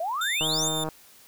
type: exponential sweep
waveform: sine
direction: up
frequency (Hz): 629 to 7650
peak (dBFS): -26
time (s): 0-0.69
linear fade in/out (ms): 5
type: tone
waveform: sawtooth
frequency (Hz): 3599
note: A7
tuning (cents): +38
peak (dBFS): -25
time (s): 0.21-0.84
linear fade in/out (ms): 5
type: click train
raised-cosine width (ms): 1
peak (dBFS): -18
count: 76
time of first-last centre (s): 0.41-0.888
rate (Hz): 157
effects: white hiss -53 dBFS RMS until 1.27 s